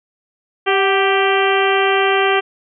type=harmonic tone with a mistuned harmonic; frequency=392 Hz; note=G4; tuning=in tune; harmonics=1 / 2 / 3 / 4 / 5 / 6 / 7 / 8; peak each=-16 / -19 / -21 / -22 / -23 / -24 / -24 / -25 dBFS; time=0.66-2.41 s; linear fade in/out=20 ms; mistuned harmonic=2; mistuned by=-50 cents; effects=none